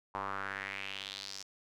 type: tone with band-pass filter sweep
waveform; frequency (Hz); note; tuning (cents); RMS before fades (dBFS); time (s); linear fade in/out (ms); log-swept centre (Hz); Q
square; 49; G1; 0; -41; 0.14-1.43; 10; 970 to 5700; 3.5
effects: none